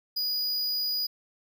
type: tone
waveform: square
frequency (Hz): 4918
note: D#8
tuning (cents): -21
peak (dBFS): -27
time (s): 0.16-1.07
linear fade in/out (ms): 10
effects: none